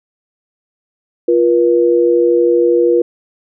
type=tone pair together; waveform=sine; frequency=348 / 480.7 Hz; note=F4 / B4; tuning=-6 / -47 cents; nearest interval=tritone; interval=559 cents; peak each=-11 dBFS; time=1.28-3.02 s; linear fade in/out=5 ms; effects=none